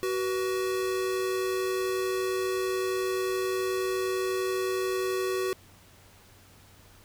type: tone pair together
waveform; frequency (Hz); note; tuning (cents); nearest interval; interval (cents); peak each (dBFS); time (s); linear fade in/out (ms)
square; 375.9 / 487.3; F#4 / B4; +27 / -23; major third; 450; -28 / -36; 0.03-5.53; 0
effects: added 95 Hz sine -58 dBFS peak until 7.04 s + pink hiss -56 dBFS RMS until 7.04 s